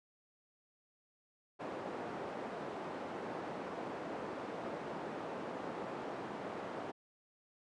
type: band-pass noise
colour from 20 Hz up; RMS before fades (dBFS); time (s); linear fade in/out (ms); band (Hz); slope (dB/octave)
white; -43; 1.59-6.92; 20; 210 to 730; 12
effects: resampled to 22050 Hz